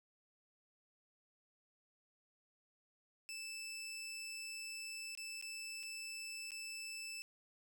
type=tone with dropouts; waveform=20% pulse; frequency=2637 Hz; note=E7; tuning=in tune; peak=-40 dBFS; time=3.29-7.22 s; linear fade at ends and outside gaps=0 ms; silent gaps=5.151-5.175 / 5.413-5.425 / 5.83-5.834 / 6.507-6.518 s; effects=none